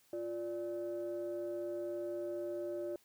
sine tone pair together, 349.2 / 586.9 Hz, F4 / D5, 0 / -1 cents, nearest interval major sixth, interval 899 cents, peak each -38 / -39 dBFS, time 0.13-2.96 s, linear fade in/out 2 ms, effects tanh soft clip ceiling -32 dBFS + white hiss -69 dBFS RMS until 3.04 s

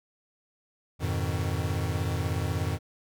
square chord, F half-diminished seventh, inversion none, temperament equal, 87.31 / 103.83 / 123.47 / 155.56 Hz, F2 / Ab2 / Cb3 / Eb3, 0 / 0 / 0 / 0 cents, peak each -31 / -33 / -36 / -35 dBFS, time 0.99-2.79 s, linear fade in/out 50 ms, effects none

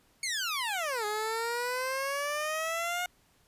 15% pulse exponential two-way sweep, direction down then up, 2248 to 415.3 to 723 Hz, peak -24 dBFS, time 0.23-3.06 s, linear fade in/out 2 ms, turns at 1.05 s, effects pink hiss -66 dBFS RMS until 3.47 s + resampled to 32000 Hz

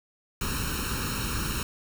pink noise with comb filter, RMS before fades -30 dBFS, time 0.41-1.63 s, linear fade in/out 2 ms, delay 0.73 ms, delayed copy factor +0.95, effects none

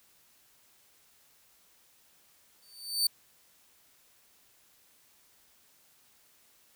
sawtooth tone with exponential growth, 4562 Hz, C#8, 49 cents sharp, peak -19 dBFS, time 2.62-3.07 s, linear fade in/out 5 ms, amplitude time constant 96 ms, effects white hiss -64 dBFS RMS until 6.75 s

